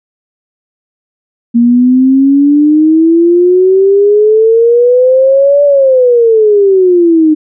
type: exponential two-way sweep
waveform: sine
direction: up then down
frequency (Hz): 233.4 to 580 to 304.4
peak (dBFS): -3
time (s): 1.54-7.35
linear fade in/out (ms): 20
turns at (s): 5.64
effects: none